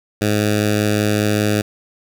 10% pulse tone with notch filter, 105.1 Hz, G#2, 21 cents sharp, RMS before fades -17 dBFS, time 0.21-1.62 s, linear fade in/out 10 ms, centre 940 Hz, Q 1.3, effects none

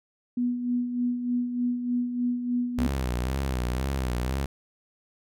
sine tone with tremolo, 244.5 Hz, B3, 17 cents flat, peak -22 dBFS, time 0.37-2.87 s, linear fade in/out 5 ms, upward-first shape sine, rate 3.3 Hz, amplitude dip 55%
sawtooth tone with vibrato, 64.3 Hz, C2, 30 cents flat, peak -22 dBFS, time 2.78-4.46 s, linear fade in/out 5 ms, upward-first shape sine, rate 2 Hz, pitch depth 110 cents each way
effects none

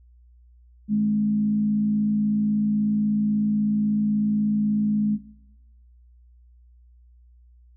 sine tone with frequency modulation, 210.4 Hz, G#3, 23 cents sharp, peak -18 dBFS, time 0.88-5.19 s, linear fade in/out 50 ms, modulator 56.3 Hz, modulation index 0.29, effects noise-tail reverb RT60 1.0 s tail -19 dB re dry + added 60 Hz sine -50 dBFS peak until 7.76 s

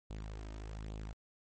sawtooth tone with flanger, 53 Hz, G#1, 36 cents sharp, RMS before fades -44 dBFS, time 0.1-1.13 s, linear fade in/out 5 ms, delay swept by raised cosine 0.26 to 3.26 ms, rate 1.2 Hz, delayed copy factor +0.55, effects MP3 32 kbps

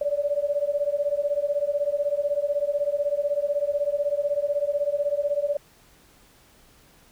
sine beating tone pair, 570 / 586 Hz, C#5 / D5, +48 / -4 cents, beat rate 16 Hz, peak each -25 dBFS, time 0.01-5.57 s, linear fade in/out 5 ms, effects pink hiss -56 dBFS RMS until 7.11 s

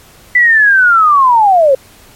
sine linear sweep, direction down, 1996 to 513 Hz, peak -4 dBFS, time 0.35-1.75 s, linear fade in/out 5 ms, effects pink hiss -41 dBFS RMS until 2.15 s + MP3 64 kbps

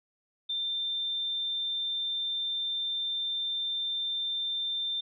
sine tone, 3580 Hz, A7, 29 cents sharp, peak -29 dBFS, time 0.49-5.01 s, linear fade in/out 10 ms, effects none

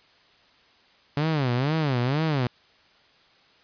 sawtooth tone with vibrato, 139.4 Hz, C#3, 10 cents sharp, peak -18 dBFS, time 1.17-2.47 s, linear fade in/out 2 ms, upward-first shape sine, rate 2.1 Hz, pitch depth 250 cents each way, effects white hiss -58 dBFS RMS until 3.63 s + resampled to 11025 Hz

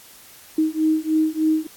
sine beating tone pair, 312.4 / 315.7 Hz, D#4 / D#4, +7 / +25 cents, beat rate 3.3 Hz, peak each -20 dBFS, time 0.58-1.67 s, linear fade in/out 5 ms, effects white hiss -46 dBFS RMS until 1.76 s + AAC 64 kbps

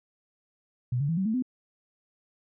sine tone with pitch steps, 123.47 / 142.65 / 164.81 / 190.42 / 220 / 254.2 Hz, B2 / C#3 / E3 / G3 / A3 / C4, 0 / +50 / 0 / -50 / 0 / -50 cents, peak -24 dBFS, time 0.92-1.424 s, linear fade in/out 5 ms, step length 84 ms, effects none

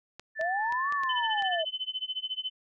clicks, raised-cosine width 0.2 ms, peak -25 dBFS, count 6, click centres 0.196 / 0.412 / 0.724 / 0.924 / 1.035 / 1.423 s
sine tone, 1760 Hz, A6, in tune, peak -31 dBFS, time 0.35-1.63 s, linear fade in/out 50 ms
sine linear two-way sweep, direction up then down, 622 to 1164 to 622 Hz, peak -28 dBFS, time 0.39-1.65 s, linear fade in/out 10 ms, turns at 0.92 s
sine tone with tremolo, 3039 Hz, F#7, 46 cents sharp, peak -28 dBFS, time 1.09-2.5 s, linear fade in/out 5 ms, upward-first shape sine, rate 14 Hz, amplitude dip 95%
effects none

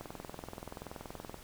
click train, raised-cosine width 1 ms, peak -28 dBFS, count 29, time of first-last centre 0.01-1.343 s, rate 21 Hz, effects pink hiss -53 dBFS RMS until 1.43 s

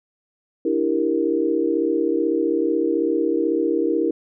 sine chord, E half-diminished seventh, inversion third, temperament equal, 293.7 / 329.6 / 392 / 466.2 Hz, D4 / E4 / G4 / Bb4, 0 / 0 / 0 / 0 cents, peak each -25 / -21 / -25 / -23 dBFS, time 0.65-4.11 s, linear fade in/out 5 ms, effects none

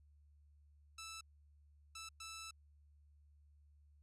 10% pulse tone bursts at uneven times, 1318.5 Hz, E6, in tune, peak -40 dBFS, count 3, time 0.98-1.21 / 1.95-2.09 / 2.2-2.51 s, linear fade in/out 5 ms, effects added 73 Hz sine -64 dBFS peak until 4.02 s + resampled to 32000 Hz

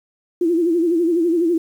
sine tone with vibrato, 338.1 Hz, E4, 44 cents sharp, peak -14 dBFS, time 0.41-1.58 s, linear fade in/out 5 ms, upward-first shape sine, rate 12 Hz, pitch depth 93 cents each way, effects 8-bit

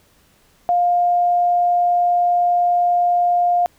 sine tone, 705 Hz, F5, 16 cents sharp, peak -13 dBFS, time 0.69-3.66 s, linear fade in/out 0 ms, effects pink hiss -56 dBFS RMS until 3.78 s

